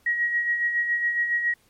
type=tone with tremolo; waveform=sine; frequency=1900 Hz; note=A#6; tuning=33 cents sharp; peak=-19 dBFS; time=0.06-1.54 s; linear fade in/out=5 ms; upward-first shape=sine; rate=7.2 Hz; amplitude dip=50%; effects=pink hiss -62 dBFS RMS until 1.69 s + MP3 64 kbps